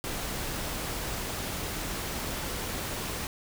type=noise; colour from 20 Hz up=pink; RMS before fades=-34 dBFS; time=0.04-3.27 s; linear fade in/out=0 ms; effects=none